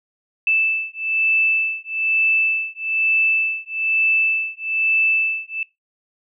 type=beating tone pair; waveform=sine; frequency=2637 / 2638.1 Hz; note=E7 / E7; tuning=0 / +1 cents; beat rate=1.1 Hz; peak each=-20 dBFS; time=0.47-5.63 s; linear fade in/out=2 ms; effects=noise-tail reverb RT60 0.2 s tail -21 dB re dry